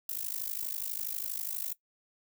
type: noise with amplitude modulation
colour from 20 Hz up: violet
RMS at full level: -32 dBFS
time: 0.09-1.73 s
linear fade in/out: 2 ms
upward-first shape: sine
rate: 52.3 Hz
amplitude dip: 95%
effects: noise-tail reverb RT60 0.1 s tail -18 dB re dry